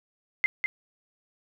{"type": "tone with echo", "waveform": "sine", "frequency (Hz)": 2081, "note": "C7", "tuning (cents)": -10, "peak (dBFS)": -18, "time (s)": [0.44, 0.46], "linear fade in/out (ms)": 0, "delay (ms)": 200, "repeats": 1, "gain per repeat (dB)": -5, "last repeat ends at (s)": 0.66, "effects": []}